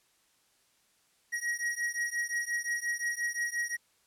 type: beating tone pair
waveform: square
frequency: 1895 / 1900.7 Hz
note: A#6 / A#6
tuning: +28 / +33 cents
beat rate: 5.7 Hz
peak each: -34 / -35 dBFS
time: 1.32-3.77 s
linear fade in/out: 20 ms
effects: white hiss -69 dBFS RMS until 4.06 s + low-pass 11000 Hz 12 dB/octave